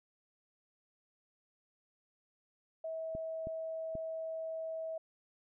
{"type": "tone", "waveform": "sine", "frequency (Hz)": 646, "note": "E5", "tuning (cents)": -35, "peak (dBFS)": -37, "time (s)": [2.84, 4.98], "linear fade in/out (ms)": 5}
{"type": "clicks", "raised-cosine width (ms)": 3, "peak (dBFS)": -31, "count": 3, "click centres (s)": [3.151, 3.471, 3.953]}
{"effects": []}